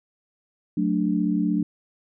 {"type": "chord", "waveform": "sine", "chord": "D major", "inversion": "first", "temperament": "equal with one note detuned", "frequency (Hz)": [183.93, 220, 293.7], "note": ["F#3", "A3", "D4"], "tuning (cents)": [-10, 0, 0], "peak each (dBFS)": [-24, -25, -24], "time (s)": [0.77, 1.63], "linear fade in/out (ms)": 5, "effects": []}